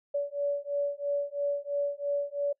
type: beating tone pair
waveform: sine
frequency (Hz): 570 / 573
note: C#5 / D5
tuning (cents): +48 / -43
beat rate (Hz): 3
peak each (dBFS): -31 / -31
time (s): 0.14-2.53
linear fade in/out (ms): 10
effects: noise-tail reverb RT60 0.1 s tail -25 dB re dry